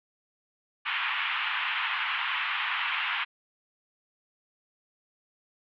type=band-pass noise; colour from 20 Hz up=white; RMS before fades=-30 dBFS; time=0.85-3.25 s; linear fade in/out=20 ms; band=900 to 3100 Hz; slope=48 dB/octave; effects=none